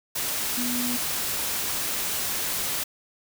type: tone in noise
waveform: sine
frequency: 244.6 Hz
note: B3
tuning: 16 cents flat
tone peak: -28 dBFS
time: 0.57-0.97 s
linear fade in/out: 10 ms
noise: white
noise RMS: -28 dBFS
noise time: 0.15-2.84 s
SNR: -3 dB
effects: none